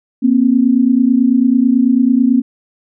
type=tone pair together; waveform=sine; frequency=237.9 / 267 Hz; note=A#3 / C4; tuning=+35 / +35 cents; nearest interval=major second; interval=200 cents; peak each=-11 dBFS; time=0.22-2.42 s; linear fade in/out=20 ms; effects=none